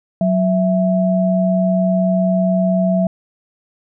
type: tone pair together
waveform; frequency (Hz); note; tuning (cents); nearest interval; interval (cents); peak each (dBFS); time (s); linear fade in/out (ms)
sine; 185.01 / 659.3; F#3 / E5; 0 / 0; octave + minor seventh; 2200; -14 / -17; 0.21-3.07; 2
effects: none